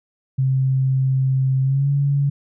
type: tone with pitch glide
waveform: sine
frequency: 132.4 to 141.09 Hz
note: C3 to C#3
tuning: +21 to +31 cents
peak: -15 dBFS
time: 0.38-2.3 s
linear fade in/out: 10 ms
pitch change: +110 cents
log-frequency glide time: 1.62-1.89 s
effects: none